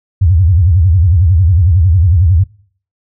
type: tone with vibrato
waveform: sine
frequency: 87.31 Hz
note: F2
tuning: in tune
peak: -5 dBFS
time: 0.21-2.44 s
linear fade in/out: 10 ms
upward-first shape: sine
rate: 11 Hz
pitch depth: 230 cents each way
effects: noise-tail reverb RT60 0.5 s tail -22 dB re dry